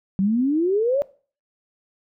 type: exponential sweep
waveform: sine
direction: up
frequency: 185.6 to 587.3 Hz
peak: -17 dBFS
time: 0.19-1.02 s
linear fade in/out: 0 ms
effects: noise-tail reverb RT60 0.4 s tail -20 dB re dry